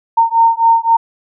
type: beating tone pair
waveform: sine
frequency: 914 / 917.8 Hz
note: A#5 / A#5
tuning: -34 / -27 cents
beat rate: 3.8 Hz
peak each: -11 dBFS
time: 0.17-0.97 s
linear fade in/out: 10 ms
effects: none